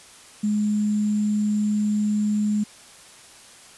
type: tone with sample-and-hold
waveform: sine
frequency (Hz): 209.9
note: G#3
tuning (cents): +19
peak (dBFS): -19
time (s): 0.43-2.64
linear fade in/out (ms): 10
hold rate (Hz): 7350
effects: white hiss -47 dBFS RMS until 3.77 s + resampled to 24000 Hz